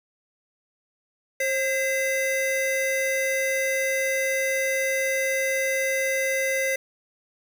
square tone pair together, 534 / 2042 Hz, C5 / C7, +35 / -43 cents, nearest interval octave + major seventh, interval 2322 cents, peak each -26 dBFS, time 1.4-6.76 s, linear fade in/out 5 ms, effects 8-bit

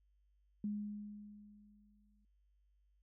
sine tone with exponential decay, 207.7 Hz, G#3, in tune, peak -35 dBFS, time 0.64-2.25 s, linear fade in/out 2 ms, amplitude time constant 350 ms, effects added 50 Hz sine -70 dBFS peak until 3.02 s

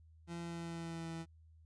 30% pulse tone with pitch glide, 170 to 164.59 Hz, F3 to E3, -46 to -2 cents, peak -39 dBFS, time 0.27-1.26 s, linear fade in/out 50 ms, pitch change -56 cents, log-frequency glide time 0.4-1.09 s, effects added 80 Hz sine -59 dBFS peak until 1.65 s + resampled to 22050 Hz

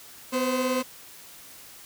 30% pulse tone pair together, 251.4 / 520 Hz, B3 / C5, +31 / -11 cents, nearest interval octave + minor second, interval 1258 cents, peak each -24 dBFS, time 0.32-0.83 s, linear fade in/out 20 ms, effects white hiss -47 dBFS RMS until 1.85 s

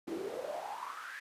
brown noise with high-pass filter sweep, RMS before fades -41 dBFS, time 0.07-1.2 s, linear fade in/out 10 ms, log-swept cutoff 310 to 1800 Hz, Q 8.7, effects resampled to 32000 Hz

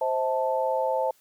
sine chord, A minor, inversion first, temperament equal with one note detuned, 523.3 / 643.5 / 880 Hz, C5 / E5 / A5, 0 / -42 / 0 cents, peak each -26 / -29 / -27 dBFS, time 0.01-1.11 s, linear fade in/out 5 ms, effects white hiss -62 dBFS RMS until 1.2 s

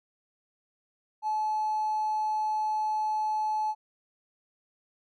triangle tone with hard clipping, 860 Hz, A5, 40 cents flat, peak -26 dBFS, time 1.22-3.75 s, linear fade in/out 50 ms, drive 3 dB, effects none

